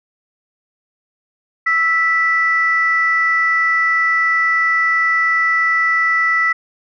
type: tone pair together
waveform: sine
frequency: 1318.5 / 1968.1 Hz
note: E6 / B6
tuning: 0 / -7 cents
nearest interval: perfect fifth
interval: 693 cents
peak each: -17 / -13 dBFS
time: 1.66-6.53 s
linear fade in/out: 10 ms
effects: tanh soft clip ceiling -5 dBFS